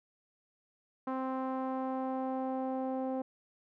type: tone with low-pass filter sweep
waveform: sawtooth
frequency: 261.6 Hz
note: C4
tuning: in tune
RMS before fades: -35 dBFS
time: 1.07-3.22 s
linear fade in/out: 5 ms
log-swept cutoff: 1100 to 670 Hz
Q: 2.3
effects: none